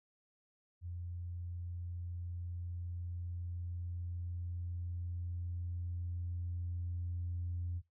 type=tone with level ramp; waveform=sine; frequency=87.31 Hz; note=F2; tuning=in tune; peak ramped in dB=-40 to -35 dBFS; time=0.81-7.82 s; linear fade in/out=50 ms; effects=noise-tail reverb RT60 0.2 s tail -19 dB re dry + tanh soft clip ceiling -31 dBFS